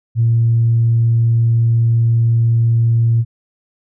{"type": "tone", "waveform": "sine", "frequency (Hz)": 115.7, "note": "A#2", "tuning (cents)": -13, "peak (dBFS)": -9, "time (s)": [0.15, 3.25], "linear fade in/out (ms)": 50, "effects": ["tanh soft clip ceiling -5 dBFS"]}